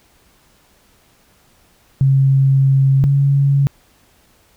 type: tone pair in turn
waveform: sine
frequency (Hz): 135.5 / 139.47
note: C#3 / C#3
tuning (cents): -39 / +11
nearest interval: unison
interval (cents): 50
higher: second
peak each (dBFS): -9 / -10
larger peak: first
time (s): 2.01-3.04 / 3.04-3.67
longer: first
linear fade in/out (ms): 0
effects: pink hiss -54 dBFS RMS until 4.56 s